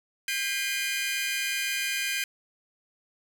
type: tone cluster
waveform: sawtooth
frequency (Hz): 1598 / 1977 / 2105 / 2440 / 3048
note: G6 / B6 / C7 / D#7 / G7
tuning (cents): +33 / +1 / +10 / -34 / -49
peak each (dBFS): -29 / -35 / -32 / -28 / -33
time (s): 0.28-2.24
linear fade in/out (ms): 2
effects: none